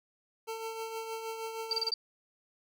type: tone with tremolo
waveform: 25% pulse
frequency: 448.5 Hz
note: A4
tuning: 33 cents sharp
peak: -31 dBFS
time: 0.47-1.91 s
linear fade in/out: 20 ms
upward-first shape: triangle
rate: 6.4 Hz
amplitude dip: 50%
type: tone bursts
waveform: sine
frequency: 4655 Hz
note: D8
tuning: 16 cents flat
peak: -27 dBFS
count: 5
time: 1.71-1.94 s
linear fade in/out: 2 ms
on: 22 ms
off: 30 ms
effects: none